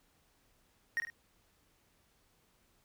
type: tone with echo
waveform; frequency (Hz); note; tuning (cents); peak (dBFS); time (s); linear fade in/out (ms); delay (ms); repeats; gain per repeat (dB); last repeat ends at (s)
triangle; 1865; A#6; 0; -28; 0.97-1; 0; 50; 2; -7; 1.1
effects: pink hiss -71 dBFS RMS until 2.84 s